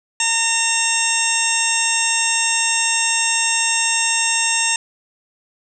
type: harmonic tone with a mistuned harmonic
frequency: 912 Hz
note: A#5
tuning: 38 cents flat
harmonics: 1 / 2 / 3 / 4 / 6 / 7 / 8 / 9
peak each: -26 / -26 / -21 / -26 / -26 / -25 / -23 / -23 dBFS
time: 0.2-4.76 s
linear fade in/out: 2 ms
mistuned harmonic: 8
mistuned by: +46 cents
effects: none